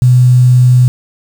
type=tone with quantisation; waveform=sine; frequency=125.1 Hz; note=B2; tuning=23 cents sharp; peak=-3 dBFS; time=0.02-0.88 s; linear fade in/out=0 ms; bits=5; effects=none